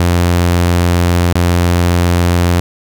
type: tone with dropouts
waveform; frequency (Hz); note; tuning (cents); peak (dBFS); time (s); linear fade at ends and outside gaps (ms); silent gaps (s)
sawtooth; 87.31; F2; 0; -5; 0-2.6; 0; 1.328-1.355
effects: none